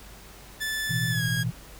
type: tone with pitch glide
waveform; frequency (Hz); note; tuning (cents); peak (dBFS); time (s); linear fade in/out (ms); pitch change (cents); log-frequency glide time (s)
sawtooth; 1749 to 1641.3; A6 to G#6; -11 to -21; -24; 0.6-1.44; 20; -110; 1.1-1.23
type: chord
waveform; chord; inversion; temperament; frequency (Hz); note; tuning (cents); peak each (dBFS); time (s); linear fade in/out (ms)
sine; A suspended second; none; just; 110 / 123.75 / 165; A2 / B2 / E3; 0 / +4 / +2; -33 / -28 / -30; 0.89-1.52; 20
effects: added 50 Hz sine -48 dBFS peak until 1.79 s + pink hiss -48 dBFS RMS until 1.79 s